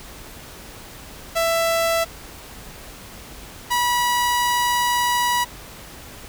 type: tone pair in turn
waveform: sawtooth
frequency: 664 / 972 Hz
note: E5 / B5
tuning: +12 / -28 cents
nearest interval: perfect fifth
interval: 660 cents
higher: second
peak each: -14 dBFS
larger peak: neither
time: 1.35-2.05 / 3.7-5.45 s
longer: second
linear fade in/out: 20 ms
effects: added 50 Hz sine -48 dBFS peak until 6.28 s + pink hiss -40 dBFS RMS until 6.28 s